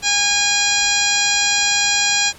harmonic tone with a mistuned harmonic, 817 Hz, G#5, 29 cents flat, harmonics 1 / 2 / 3 / 4 / 5 / 6 / 7 / 8 / 9, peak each -26 / -23 / -21 / -23 / -22 / -26 / -22 / -27 / -23 dBFS, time 0.02-2.33 s, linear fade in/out 50 ms, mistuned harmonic 8, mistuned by +69 cents, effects pink hiss -42 dBFS RMS until 2.38 s + low-pass 12000 Hz 12 dB/octave

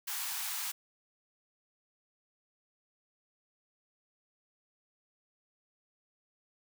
white high-pass noise, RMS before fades -37 dBFS, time 0.07-0.72 s, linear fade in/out 10 ms, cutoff 740 Hz, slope 96 dB/octave, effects none

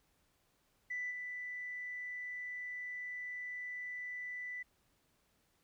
sine tone with level steps, 1984 Hz, B6, 7 cents sharp, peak -36 / -40 dBFS, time 0.9-4.63 s, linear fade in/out 10 ms, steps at 1.1 s, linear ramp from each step 20 ms, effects tanh soft clip ceiling -32 dBFS + pink hiss -75 dBFS RMS until 5.63 s

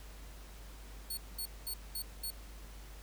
5% pulse tone bursts, 4404 Hz, C#8, 12 cents flat, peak -30 dBFS, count 5, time 1.1-2.305 s, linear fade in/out 5 ms, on 73 ms, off 210 ms, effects added 50 Hz sine -48 dBFS peak until 3.02 s + pink hiss -56 dBFS RMS until 3.02 s

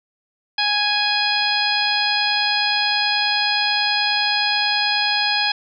harmonic tone, 830.6 Hz, G#5, in tune, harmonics 1 / 2 / 3 / 4 / 5 / 6, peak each -24 / -24 / -24 / -24 / -24 / -24 dBFS, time 0.58-5.52 s, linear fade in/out 5 ms, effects none

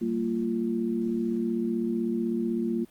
sine tone cluster, 193.9 / 229.8 / 346.2 Hz, G3 / A#3 / F4, -19 / -25 / -15 cents, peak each -34 / -27 / -30 dBFS, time 0.01-2.85 s, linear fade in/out 10 ms, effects pink hiss -59 dBFS RMS until 2.9 s + Opus 48 kbps

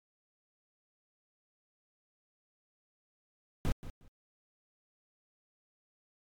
brown noise with echo, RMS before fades -28 dBFS, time 3.65-3.72 s, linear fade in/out 0 ms, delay 180 ms, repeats 2, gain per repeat -14 dB, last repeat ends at 4.08 s, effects MP3 96 kbps

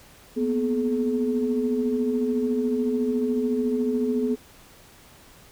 sine tone cluster, 234.6 / 248.5 / 426.4 Hz, A#3 / B3 / G#4, +11 / +11 / +46 cents, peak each -31 / -23 / -25 dBFS, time 0.36-4.36 s, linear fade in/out 20 ms, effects tanh soft clip ceiling -12 dBFS + pink hiss -51 dBFS RMS until 5.51 s

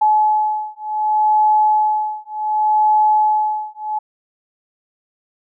sine beating tone pair, 854 / 854.67 Hz, G#5 / G#5, +48 / +49 cents, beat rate 0.67 Hz, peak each -16 dBFS, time 0.01-3.99 s, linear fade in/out 10 ms, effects none

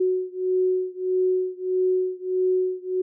sine beating tone pair, 369.1 / 370.7 Hz, F#4 / F#4, -4 / +3 cents, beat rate 1.6 Hz, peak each -23 / -24 dBFS, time 0-3.02 s, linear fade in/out 10 ms, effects none

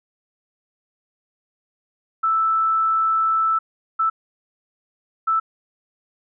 sine tone bursts at uneven times, 1318.5 Hz, E6, in tune, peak -16 dBFS, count 3, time 2.23-3.59 / 3.99-4.1 / 5.27-5.4 s, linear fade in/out 10 ms, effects none

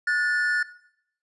triangle tone pair together, 1453 / 1760 Hz, F#6 / A6, -32 / 0 cents, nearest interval minor third, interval 332 cents, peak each -22 dBFS, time 0.07-0.63 s, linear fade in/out 5 ms, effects noise-tail reverb RT60 0.7 s tail -17 dB re dry + resampled to 24000 Hz

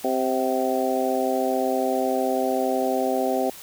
harmonic tone with a mistuned harmonic, 130.81 Hz, C3, in tune, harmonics 2 / 3 / 4 / 5 / 6, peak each -27 / -27 / -27 / -27 / -27 dBFS, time 0.04-3.5 s, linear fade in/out 5 ms, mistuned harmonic 6, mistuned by -40 cents, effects white hiss -42 dBFS RMS until 3.62 s

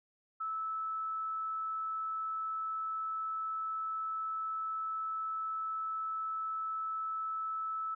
sine tone, 1308 Hz, E6, 14 cents flat, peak -34 dBFS, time 0.4-7.95 s, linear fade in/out 10 ms, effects none

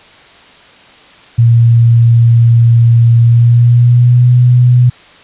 sine tone with pitch glide, 116.9 to 123.49 Hz, A#2 to B2, +5 to 0 cents, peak -3 dBFS, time 1.38-4.9 s, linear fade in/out 10 ms, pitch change +95 cents, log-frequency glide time 3.19-4.3 s, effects white hiss -39 dBFS RMS until 5.23 s + resampled to 8000 Hz

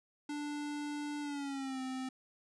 square tone with pitch glide, 293.7 to 260.1 Hz, D4 to C4, 0 to -10 cents, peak -38 dBFS, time 0.29-2.09 s, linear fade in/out 5 ms, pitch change -210 cents, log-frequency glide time 1.21-1.81 s, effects resampled to 22050 Hz

